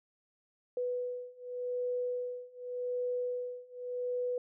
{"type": "beating tone pair", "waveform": "sine", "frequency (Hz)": [493.9, 494.76], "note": ["B4", "B4"], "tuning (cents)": [0, 3], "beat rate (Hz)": 0.86, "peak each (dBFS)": [-37, -36], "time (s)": [0.77, 4.38], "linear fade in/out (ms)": 2, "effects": []}